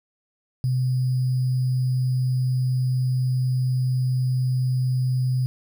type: tone with sample-and-hold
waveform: sine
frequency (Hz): 127.9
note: C3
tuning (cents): -39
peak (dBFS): -19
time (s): 0.64-5.46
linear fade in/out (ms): 0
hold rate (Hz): 4900
effects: none